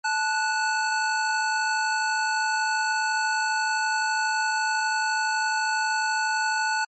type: tone pair together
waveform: square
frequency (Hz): 874 / 1474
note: A5 / F#6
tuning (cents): -12 / -7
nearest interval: major sixth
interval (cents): 905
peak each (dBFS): -26 / -26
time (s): 0.04-6.85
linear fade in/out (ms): 10
effects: MP3 32 kbps